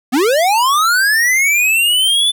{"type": "linear sweep", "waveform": "square", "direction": "up", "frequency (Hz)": [228.3, 3518], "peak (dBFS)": -11, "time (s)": [0.12, 2.32], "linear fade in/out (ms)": 20, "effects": []}